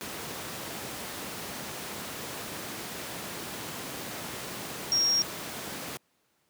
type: tone in noise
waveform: sine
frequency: 5588 Hz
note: F8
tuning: in tune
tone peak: -22 dBFS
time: 4.92-5.22 s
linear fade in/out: 0 ms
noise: pink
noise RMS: -37 dBFS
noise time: 0.01-5.97 s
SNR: +12 dB
effects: pink hiss -71 dBFS RMS until 6.49 s + high-pass 150 Hz 12 dB/octave